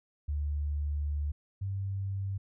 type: tone pair in turn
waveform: sine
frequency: 73.3 / 97.61 Hz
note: D2 / G2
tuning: -3 / -7 cents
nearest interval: perfect fourth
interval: 496 cents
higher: second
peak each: -29 / -31 dBFS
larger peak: first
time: 0.28-1.32 / 1.61-2.38 s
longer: first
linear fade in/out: 10 ms
effects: none

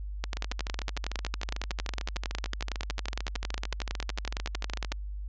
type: two click trains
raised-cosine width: 0.2 ms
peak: -14 / -17 dBFS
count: 52 / 62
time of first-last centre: 0.24-4.919 / 0.37-4.922 s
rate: 10.9 / 13.4 Hz
effects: added 50 Hz sine -34 dBFS peak until 5.28 s + resampled to 16000 Hz

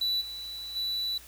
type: tone with level steps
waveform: triangle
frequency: 3956 Hz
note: B7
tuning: 2 cents sharp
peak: -24 / -35 / -27 dBFS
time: 0.01-1.18 s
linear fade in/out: 5 ms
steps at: 0.2 / 0.75 s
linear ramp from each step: 20 ms
effects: added 60 Hz sine -55 dBFS peak until 1.27 s + white hiss -51 dBFS RMS until 1.27 s

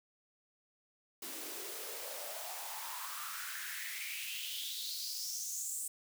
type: noise with high-pass filter sweep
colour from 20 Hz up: white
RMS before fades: -42 dBFS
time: 1.22-5.88 s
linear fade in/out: 5 ms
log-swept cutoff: 280 to 8400 Hz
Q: 5.1
effects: none

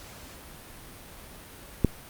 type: click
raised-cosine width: 3 ms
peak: -6 dBFS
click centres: 1.847 s
effects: pink hiss -46 dBFS RMS until 2.09 s + Opus 48 kbps

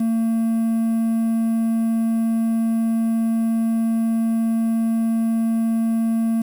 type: tone with quantisation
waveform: triangle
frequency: 226.4 Hz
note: A3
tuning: 50 cents sharp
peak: -15 dBFS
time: 0-6.42 s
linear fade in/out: 5 ms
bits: 7
effects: none

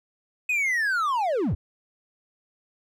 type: linear sweep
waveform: triangle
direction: down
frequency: 2541 to 51.91 Hz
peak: -20 dBFS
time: 0.49-1.55 s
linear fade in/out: 5 ms
effects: none

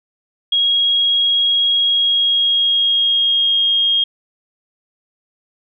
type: tone with pitch glide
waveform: sine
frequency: 3292 to 3247 Hz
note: G#7 to G#7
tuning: -16 to -40 cents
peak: -12 dBFS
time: 0.52-4.04 s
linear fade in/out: 5 ms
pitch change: -24 cents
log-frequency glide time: 1.79-3.66 s
effects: none

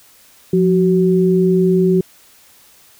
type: tone pair together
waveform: sine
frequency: 177.02 / 375.1 Hz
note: F3 / F#4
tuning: +24 / +24 cents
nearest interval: octave + minor second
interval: 1300 cents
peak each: -13 dBFS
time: 0.53-2.01 s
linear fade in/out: 5 ms
effects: white hiss -48 dBFS RMS until 2.99 s

